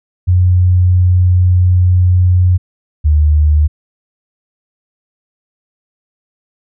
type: tone pair in turn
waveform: sine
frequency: 90.4 / 75.69 Hz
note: F#2 / D#2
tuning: -40 / -47 cents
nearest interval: minor third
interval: 307 cents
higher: first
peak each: -6 dBFS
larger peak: neither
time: 0.27-2.58 / 3.04-3.68 s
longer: first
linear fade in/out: 20 ms
effects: none